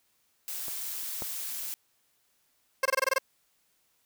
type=noise; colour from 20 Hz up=blue; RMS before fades=-36 dBFS; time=0.48-1.74 s; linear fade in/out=0 ms
type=clicks; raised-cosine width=1 ms; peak=-29 / -22 dBFS; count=2; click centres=0.683 / 1.222 s
type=tone bursts; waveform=15% pulse; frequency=532 Hz; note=C5; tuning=29 cents sharp; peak=-16 dBFS; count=8; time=2.83-3.184 s; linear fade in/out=5 ms; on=25 ms; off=22 ms
effects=white hiss -71 dBFS RMS until 4.05 s